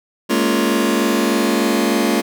sawtooth chord, Bb minor seventh, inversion third, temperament just, 209.8 / 233.1 / 279.7 / 349.6 Hz, Ab3 / Bb3 / Db4 / F4, +18 / 0 / +16 / +2 cents, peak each -16 dBFS, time 0.29-2.22 s, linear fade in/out 20 ms, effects none

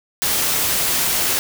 white noise, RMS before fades -19 dBFS, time 0.22-1.39 s, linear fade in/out 0 ms, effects none

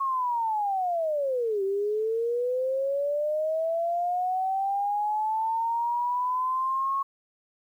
sine linear two-way sweep, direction down then up, 1100 to 384.4 to 1100 Hz, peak -24 dBFS, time 0-7.03 s, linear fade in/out 10 ms, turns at 1.63 s, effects 10-bit

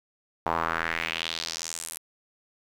sawtooth tone with band-pass filter sweep, 82.41 Hz, E2, in tune, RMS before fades -31 dBFS, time 0.46-1.98 s, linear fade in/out 0 ms, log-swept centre 890 to 11000 Hz, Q 2.7, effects 9-bit

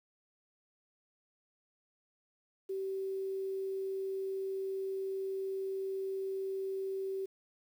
sine tone with quantisation, 385.2 Hz, G4, 30 cents flat, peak -34 dBFS, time 2.69-7.26 s, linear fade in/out 10 ms, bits 10, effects none

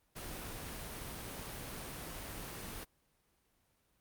pink noise, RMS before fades -44 dBFS, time 0.15-2.85 s, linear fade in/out 20 ms, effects pink hiss -75 dBFS RMS until 4 s + Opus 32 kbps

